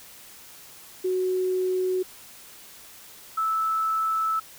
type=tone pair in turn; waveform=sine; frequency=370 / 1310.9 Hz; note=F#4 / E6; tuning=0 / -10 cents; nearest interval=octave + minor seventh; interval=2190 cents; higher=second; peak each=-22 dBFS; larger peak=neither; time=1.04-2.03 / 3.37-4.4 s; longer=second; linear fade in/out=10 ms; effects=white hiss -47 dBFS RMS until 4.58 s